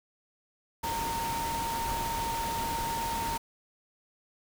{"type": "tone in noise", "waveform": "sine", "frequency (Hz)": 920, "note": "A#5", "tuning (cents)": -23, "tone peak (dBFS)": -31, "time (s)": [0.83, 3.38], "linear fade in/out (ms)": 10, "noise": "pink", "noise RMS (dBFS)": -36, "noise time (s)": [0.83, 3.38], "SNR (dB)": 2, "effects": []}